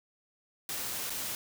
white noise with dropouts, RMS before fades -36 dBFS, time 0.69-1.35 s, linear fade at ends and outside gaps 1 ms, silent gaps 1.097-1.103 s, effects none

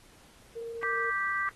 sine tone, 462.1 Hz, A#4, 15 cents flat, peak -35 dBFS, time 0.55-1.11 s, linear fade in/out 20 ms
sine chord, G major, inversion second, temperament just, 1176 / 1568 / 1960 Hz, D6 / G6 / B6, +2 / 0 / -14 cents, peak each -32 dBFS, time 0.83-1.49 s, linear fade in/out 0 ms
effects pink hiss -58 dBFS RMS until 1.55 s + AAC 32 kbps

